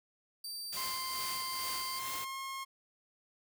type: tone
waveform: sawtooth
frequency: 4653 Hz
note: D8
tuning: 17 cents flat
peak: -37 dBFS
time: 0.44-1.99 s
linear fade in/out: 5 ms
type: noise with tremolo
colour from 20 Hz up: white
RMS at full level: -41 dBFS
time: 0.72-2.25 s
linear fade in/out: 10 ms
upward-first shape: sine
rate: 2.3 Hz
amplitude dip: 55%
type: tone with pitch glide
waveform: sawtooth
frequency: 1046.5 to 1075.9 Hz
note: C6 to C6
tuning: 0 to +48 cents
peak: -35 dBFS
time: 0.76-2.65 s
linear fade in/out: 20 ms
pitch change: +48 cents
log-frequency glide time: 1.86-2.38 s
effects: none